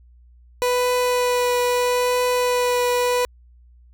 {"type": "tone with vibrato", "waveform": "30% pulse", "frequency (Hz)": 493.6, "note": "B4", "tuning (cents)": -1, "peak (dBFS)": -15, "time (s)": [0.62, 3.25], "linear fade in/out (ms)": 0, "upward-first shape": "triangle", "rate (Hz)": 0.77, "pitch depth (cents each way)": 13, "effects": ["added 60 Hz sine -47 dBFS peak until 3.93 s"]}